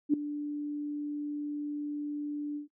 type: tone with ADSR envelope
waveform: sine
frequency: 293.7 Hz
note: D4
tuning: in tune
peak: -18 dBFS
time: 0.09-2.68 s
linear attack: 47 ms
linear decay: 4 ms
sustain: -14 dB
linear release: 120 ms
effects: noise-tail reverb RT60 0.1 s tail -22 dB re dry